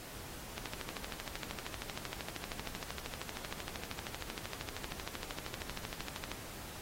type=click train; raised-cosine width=0.2 ms; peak=-21 dBFS; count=75; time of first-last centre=0.58-6.316 s; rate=12.9 Hz; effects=pink hiss -48 dBFS RMS until 6.81 s + AAC 48 kbps